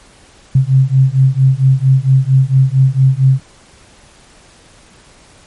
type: beating tone pair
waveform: sine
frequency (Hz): 130.81 / 135.21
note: C3 / C#3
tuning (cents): 0 / -43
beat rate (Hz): 4.4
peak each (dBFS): -10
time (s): 0.55-3.4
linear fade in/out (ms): 5
effects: pink hiss -44 dBFS RMS until 5.46 s + MP3 48 kbps